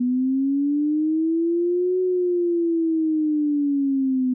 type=linear two-way sweep; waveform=sine; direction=up then down; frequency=244.4 to 370 to 251.3 Hz; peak=-18 dBFS; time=0-4.34 s; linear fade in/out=10 ms; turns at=2 s; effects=none